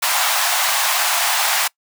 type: high-pass noise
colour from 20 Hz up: pink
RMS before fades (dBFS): -18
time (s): 0.02-1.68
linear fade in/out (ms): 10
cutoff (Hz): 690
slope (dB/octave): 48
effects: noise-tail reverb RT60 0.1 s tail -24 dB re dry